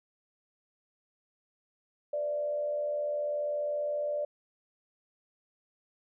sine tone with frequency modulation, 589 Hz, D5, 5 cents sharp, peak -29 dBFS, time 2.13-4.25 s, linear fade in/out 5 ms, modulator 80.7 Hz, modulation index 0.39, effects none

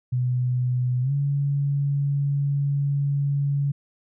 sine tone with pitch glide, 125.2 to 141.35 Hz, B2 to C#3, +24 to +34 cents, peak -20 dBFS, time 0.12-3.72 s, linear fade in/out 10 ms, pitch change +210 cents, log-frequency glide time 1.02-1.12 s, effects none

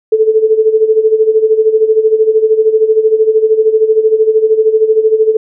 sine tone with tremolo, 438.1 Hz, A4, 7 cents flat, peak -3 dBFS, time 0.12-5.37 s, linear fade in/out 5 ms, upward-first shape sine, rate 13 Hz, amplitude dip 75%, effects none

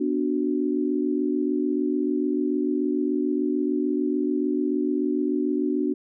sine chord, B minor, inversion none, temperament equal, 246.9 / 293.7 / 370 Hz, B3 / D4 / F#4, 0 / 0 / 0 cents, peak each -27 / -24 / -27 dBFS, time 0-5.94 s, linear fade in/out 10 ms, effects none

